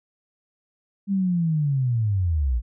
sine linear sweep, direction down, 201.6 to 53.7 Hz, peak -19 dBFS, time 1.07-2.62 s, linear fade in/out 50 ms, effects none

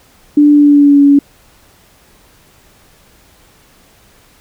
sine tone with pitch glide, 293.7 to 283.2 Hz, D4 to C#4, 0 to +37 cents, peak -3 dBFS, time 0.37-1.19 s, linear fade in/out 5 ms, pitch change -63 cents, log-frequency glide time 0.51-1.01 s, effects pink hiss -47 dBFS RMS until 4.4 s

